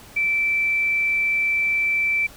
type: tone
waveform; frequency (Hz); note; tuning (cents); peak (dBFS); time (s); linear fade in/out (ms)
sine; 2330; D7; -14; -18; 0.16-2.27; 10
effects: pink hiss -45 dBFS RMS until 2.36 s